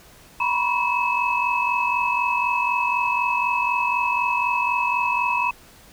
sine tone cluster, 960 / 1004 / 1118 / 2588 Hz, B5 / B5 / C#6 / E7, -49 / +28 / +14 / -32 cents, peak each -23 / -24 / -31 / -23 dBFS, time 0.4-5.51 s, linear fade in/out 5 ms, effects tanh soft clip ceiling -9 dBFS + pink hiss -49 dBFS RMS until 5.92 s

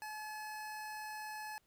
25% pulse tone, 856 Hz, A5, 48 cents flat, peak -39 dBFS, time 0.02-1.58 s, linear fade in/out 0 ms, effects pink hiss -75 dBFS RMS until 1.66 s

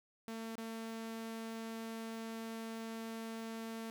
sawtooth tone with dropouts, 225.4 Hz, A3, 42 cents sharp, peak -38 dBFS, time 0.28-3.9 s, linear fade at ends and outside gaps 0 ms, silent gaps 0.554-0.58 s, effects none

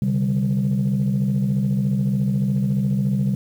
sine chord, C suspended second, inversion none, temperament equal with one note detuned, 132.72 / 146.83 / 196 Hz, C3 / D3 / G3, +25 / 0 / 0 cents, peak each -20 / -24 / -19 dBFS, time 0.02-3.35 s, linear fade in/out 2 ms, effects tanh soft clip ceiling -13 dBFS + 8-bit

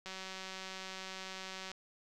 click train, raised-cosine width 0.2 ms, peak -27 dBFS, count 314, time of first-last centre 0.06-1.716 s, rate 189 Hz, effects none

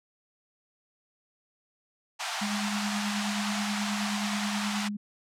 pink high-pass noise, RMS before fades -32 dBFS, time 2.19-4.89 s, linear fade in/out 20 ms, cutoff 660 Hz, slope 96 dB/octave
sine tone with tremolo, 206.4 Hz, G#3, 10 cents flat, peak -28 dBFS, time 2.41-4.97 s, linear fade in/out 10 ms, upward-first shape triangle, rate 9.4 Hz, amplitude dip 40%
effects low-pass 7000 Hz 12 dB/octave

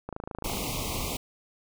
click train, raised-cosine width 1 ms, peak -21 dBFS, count 14, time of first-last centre 0.09-0.571 s, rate 27 Hz
pink band-stop noise, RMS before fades -32 dBFS, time 0.44-1.17 s, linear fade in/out 5 ms, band 1200 to 2100 Hz, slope 96 dB/octave
effects none

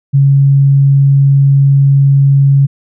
sine tone, 138.59 Hz, C#3, in tune, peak -4 dBFS, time 0.13-2.67 s, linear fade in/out 20 ms, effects none

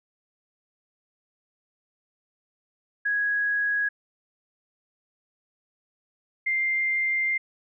sine tone pair in turn, 1661.2 / 2098 Hz, G#6 / C7, 0 / +4 cents, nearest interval major third, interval 404 cents, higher second, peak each -22 dBFS, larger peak neither, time 3.05-3.89 / 6.46-7.38 s, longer second, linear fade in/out 10 ms, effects none

